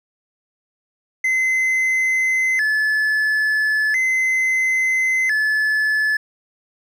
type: tone with vibrato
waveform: triangle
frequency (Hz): 1883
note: A#6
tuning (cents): +17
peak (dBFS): -14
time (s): 1.24-6.17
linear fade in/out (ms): 5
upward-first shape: square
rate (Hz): 0.37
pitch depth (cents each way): 150
effects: none